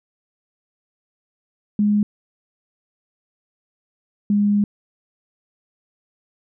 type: tone pair in turn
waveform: sine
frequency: 207.7 / 205.1 Hz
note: G#3 / G#3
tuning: 0 / -21 cents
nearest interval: unison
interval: 21 cents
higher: first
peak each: -14 dBFS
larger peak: neither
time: 1.79-2.03 / 4.3-4.64 s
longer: second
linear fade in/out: 2 ms
effects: none